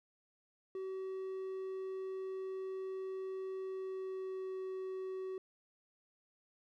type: tone with pitch glide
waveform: triangle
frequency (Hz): 379.9 to 377.1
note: F#4 to F#4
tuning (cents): +46 to +33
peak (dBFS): -37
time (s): 0.75-5.38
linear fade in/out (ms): 2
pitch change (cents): -13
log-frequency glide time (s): 3.59-4.6
effects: none